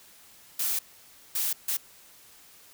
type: noise bursts at uneven times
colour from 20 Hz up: blue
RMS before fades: -28 dBFS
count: 3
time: 0.59-0.79 / 1.35-1.53 / 1.68-1.77 s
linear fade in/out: 5 ms
effects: white hiss -54 dBFS RMS until 2.73 s